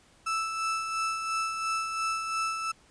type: tone with tremolo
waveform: 35% pulse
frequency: 1318.5 Hz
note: E6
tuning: in tune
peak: -25 dBFS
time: 0.26-2.72 s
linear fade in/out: 10 ms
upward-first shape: sine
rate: 2.9 Hz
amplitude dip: 45%
effects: pink hiss -60 dBFS RMS until 2.9 s + resampled to 22050 Hz